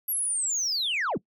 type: linear sweep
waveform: sine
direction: down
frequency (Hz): 11760 to 98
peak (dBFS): -23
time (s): 0.08-1.18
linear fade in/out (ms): 10
effects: noise-tail reverb RT60 0.1 s tail -23 dB re dry + tanh soft clip ceiling -23 dBFS